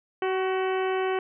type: harmonic tone with a mistuned harmonic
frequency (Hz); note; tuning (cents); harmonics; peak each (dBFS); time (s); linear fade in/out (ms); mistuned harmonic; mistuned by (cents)
377.3; F#4; +34; 1 / 2 / 3 / 4 / 5 / 6 / 7 / 8; -25 / -31 / -35 / -37 / -39 / -41 / -42 / -43; 0.22-1.19; 2; 3; -27
effects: none